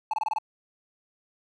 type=tone bursts; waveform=triangle; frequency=866 Hz; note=A5; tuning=28 cents flat; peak=-22 dBFS; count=6; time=0.11-0.385 s; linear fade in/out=2 ms; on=25 ms; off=25 ms; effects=none